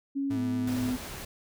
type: tone with pitch glide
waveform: sine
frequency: 276.5 to 252.1 Hz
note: C#4 to B3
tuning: -4 to +36 cents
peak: -27 dBFS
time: 0.15-0.97 s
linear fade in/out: 20 ms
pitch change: -160 cents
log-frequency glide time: 0.34-0.39 s
type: tone with vibrato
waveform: 40% pulse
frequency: 107.5 Hz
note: A2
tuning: 40 cents flat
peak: -34 dBFS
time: 0.3-0.92 s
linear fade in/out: 10 ms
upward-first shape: sine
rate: 8.8 Hz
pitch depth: 20 cents each way
type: noise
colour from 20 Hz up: pink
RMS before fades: -40 dBFS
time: 0.67-1.25 s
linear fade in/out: 5 ms
effects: none